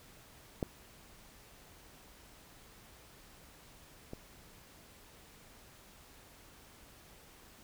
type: clicks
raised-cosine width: 2 ms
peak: -19 / -29 dBFS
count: 2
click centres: 0.628 / 4.134 s
effects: pink hiss -58 dBFS RMS until 7.63 s